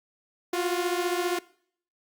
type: beating tone pair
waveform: sawtooth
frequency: 349.2 / 364.2 Hz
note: F4 / F#4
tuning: 0 / -27 cents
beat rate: 15 Hz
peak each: -23 / -26 dBFS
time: 0.53-1.39 s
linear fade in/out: 5 ms
effects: noise-tail reverb RT60 0.6 s tail -21 dB re dry + Opus 48 kbps